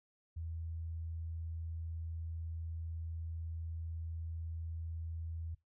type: tone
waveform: sine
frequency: 82 Hz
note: E2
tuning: 9 cents flat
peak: -39 dBFS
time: 0.36-5.55 s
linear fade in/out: 10 ms
effects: noise-tail reverb RT60 0.2 s tail -21 dB re dry